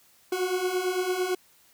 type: beating tone pair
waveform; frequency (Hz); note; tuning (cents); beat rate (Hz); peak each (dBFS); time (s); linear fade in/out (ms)
40% pulse; 360.5 / 369.4; F#4 / F#4; -45 / -3; 8.9; -30 / -26; 0.32-1.35; 5
effects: white hiss -60 dBFS RMS until 1.73 s